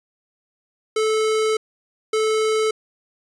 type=tone pair in turn; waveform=square; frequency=436 / 436 Hz; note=A4 / A4; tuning=-16 / -16 cents; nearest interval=unison; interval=0 cents; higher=neither; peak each=-18 dBFS; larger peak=neither; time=0.96-1.57 / 2.13-2.71 s; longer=first; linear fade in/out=5 ms; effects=resampled to 22050 Hz